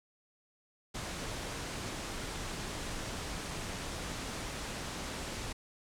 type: low-pass noise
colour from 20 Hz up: pink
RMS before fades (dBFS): -40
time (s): 0.94-5.53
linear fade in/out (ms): 10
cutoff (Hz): 9300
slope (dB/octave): 24
effects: none